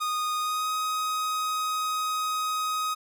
45% pulse tone with pitch glide, 1236 to 1257.6 Hz, D#6 to D#6, -12 to +18 cents, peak -26 dBFS, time 0-2.95 s, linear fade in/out 20 ms, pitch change +30 cents, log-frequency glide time 0.4-0.69 s, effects none

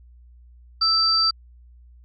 sine tone pair together, 1318.5 / 4667 Hz, E6 / D8, 0 / -12 cents, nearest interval octave + minor seventh, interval 2188 cents, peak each -24 / -17 dBFS, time 0.81-1.31 s, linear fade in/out 10 ms, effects added 60 Hz sine -46 dBFS peak until 2.04 s

